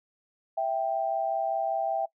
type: tone pair together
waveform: sine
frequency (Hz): 658.8 / 784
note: E5 / G5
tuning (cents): -1 / 0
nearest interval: minor third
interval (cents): 301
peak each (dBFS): -28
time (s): 0.57-2.06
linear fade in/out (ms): 10
effects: noise-tail reverb RT60 0.1 s tail -22 dB re dry